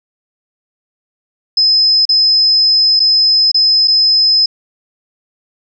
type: tone with dropouts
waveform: sine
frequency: 5100 Hz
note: D#8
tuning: 42 cents sharp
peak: -7 dBFS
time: 1.57-4.46 s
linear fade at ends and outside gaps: 5 ms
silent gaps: 2.054-2.091 / 2.995-3.001 / 3.517-3.544 / 3.875-3.88 s
effects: none